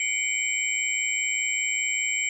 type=tone cluster; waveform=sine; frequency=2103 / 2225 / 2330 / 3043 / 7570 Hz; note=C7 / C#7 / D7 / F#7 / A#8; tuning=+8 / +6 / -14 / +48 / +26 cents; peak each=-35 / -28 / -31 / -35 / -28 dBFS; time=0-2.29 s; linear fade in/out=2 ms; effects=none